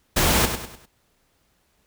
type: noise with echo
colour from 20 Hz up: pink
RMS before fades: -19 dBFS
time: 0.16-0.46 s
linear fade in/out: 10 ms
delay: 100 ms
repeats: 4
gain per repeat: -8 dB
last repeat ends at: 0.86 s
effects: pink hiss -66 dBFS RMS until 1.86 s